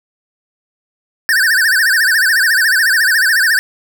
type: tone with vibrato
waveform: square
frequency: 1661.2 Hz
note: G#6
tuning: in tune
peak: -10 dBFS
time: 1.29-3.59 s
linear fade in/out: 0 ms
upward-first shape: sine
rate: 14 Hz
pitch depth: 190 cents each way
effects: none